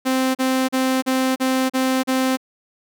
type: tone bursts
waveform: sawtooth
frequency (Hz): 260.7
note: C4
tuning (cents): -6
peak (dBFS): -13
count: 7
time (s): 0.05-2.372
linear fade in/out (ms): 20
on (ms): 300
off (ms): 37
effects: none